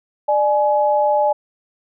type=tone pair together; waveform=sine; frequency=596 / 842.9 Hz; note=D5 / G#5; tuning=+25 / +25 cents; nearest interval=tritone; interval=600 cents; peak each=-16 dBFS; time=0.28-1.33 s; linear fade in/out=10 ms; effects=none